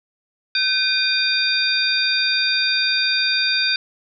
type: tone cluster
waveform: sine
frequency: 1533 / 2447 / 3659 / 4714 Hz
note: G6 / D#7 / A#7 / D8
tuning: -39 / -29 / -33 / +6 cents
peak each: -23 / -23 / -22 / -21 dBFS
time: 0.55-3.76 s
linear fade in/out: 2 ms
effects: none